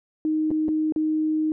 sine tone with dropouts, 311.1 Hz, D#4, in tune, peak -20 dBFS, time 0.25-1.52 s, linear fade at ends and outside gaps 1 ms, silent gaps 0.506-0.513 / 0.683-0.688 / 0.923-0.961 s, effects none

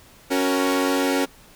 sawtooth chord, F# major, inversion second, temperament equal, 277.2 / 370 / 466.2 Hz, C#4 / F#4 / A#4, 0 / 0 / 0 cents, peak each -17 / -22 / -22 dBFS, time 0.3-1.26 s, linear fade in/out 20 ms, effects pink hiss -50 dBFS RMS until 1.55 s

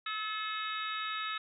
harmonic tone with a mistuned harmonic, 431.3 Hz, A4, 35 cents flat, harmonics 3 / 4 / 5 / 6 / 7 / 8 / 9, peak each -37 / -42 / -45 / -43 / -48 / -51 / -41 dBFS, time 0.06-1.38 s, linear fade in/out 5 ms, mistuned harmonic 9, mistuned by -56 cents, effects none

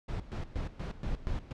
brown noise with tremolo, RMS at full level -34 dBFS, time 0.08-1.53 s, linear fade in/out 10 ms, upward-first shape square, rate 4.2 Hz, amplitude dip 80%, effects low-pass 5000 Hz 12 dB/octave

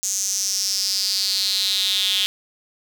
square tone with high-pass filter sweep, 98 Hz, G2, in tune, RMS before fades -22 dBFS, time 0.03-2.26 s, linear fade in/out 0 ms, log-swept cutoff 6600 to 3300 Hz, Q 6.3, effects none

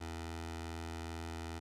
15% pulse tone with notch filter, 82.41 Hz, E2, in tune, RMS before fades -43 dBFS, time 0-1.6 s, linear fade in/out 20 ms, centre 180 Hz, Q 1, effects low-pass 10000 Hz 12 dB/octave

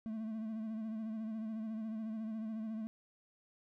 triangle tone with vibrato, 220 Hz, A3, in tune, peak -36 dBFS, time 0.06-2.87 s, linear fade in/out 0 ms, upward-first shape sine, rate 14 Hz, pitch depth 42 cents each way, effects none

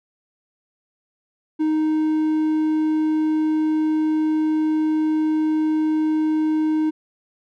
triangle tone, 311.1 Hz, D#4, in tune, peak -15 dBFS, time 1.59-6.91 s, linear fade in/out 20 ms, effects none

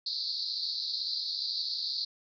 white band-pass noise, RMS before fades -34 dBFS, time 0.06-2.05 s, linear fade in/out 5 ms, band 4000 to 4800 Hz, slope 96 dB/octave, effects none

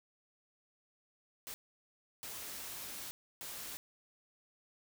white noise bursts at uneven times, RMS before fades -45 dBFS, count 3, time 1.47-1.54 / 2.23-3.11 / 3.41-3.77 s, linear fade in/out 0 ms, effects none

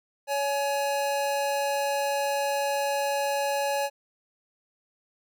square tone pair together, 562 / 842 Hz, C#5 / G#5, +24 / +24 cents, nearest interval perfect fifth, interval 700 cents, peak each -28 / -29 dBFS, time 0.27-3.9 s, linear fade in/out 50 ms, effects none

